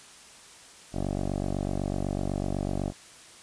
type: tone with low-pass filter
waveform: 10% pulse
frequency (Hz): 48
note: G1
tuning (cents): -36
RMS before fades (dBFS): -30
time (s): 0.92-2.93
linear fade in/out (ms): 50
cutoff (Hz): 580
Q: 2.2
effects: white hiss -50 dBFS RMS until 3.42 s + resampled to 22050 Hz